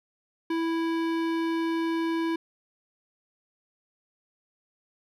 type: tone with hard clipping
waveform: sine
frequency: 329.6 Hz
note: E4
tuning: in tune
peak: -27 dBFS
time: 0.5-2.36 s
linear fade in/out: 5 ms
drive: 17 dB
effects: none